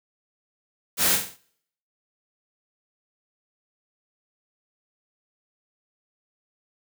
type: noise with echo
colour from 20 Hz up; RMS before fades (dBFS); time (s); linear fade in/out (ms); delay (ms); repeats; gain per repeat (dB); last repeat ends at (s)
white; -21; 0.97-1.19; 50; 47; 4; -7; 1.378
effects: noise-tail reverb RT60 0.7 s tail -24 dB re dry